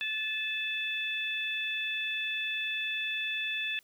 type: harmonic tone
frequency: 870 Hz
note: A5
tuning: 20 cents flat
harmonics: 2 / 3 / 4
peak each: -37 / -33 / -36 dBFS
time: 0.01-3.79 s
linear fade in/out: 0 ms
effects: white hiss -65 dBFS RMS until 3.83 s + high-pass 60 Hz 12 dB/octave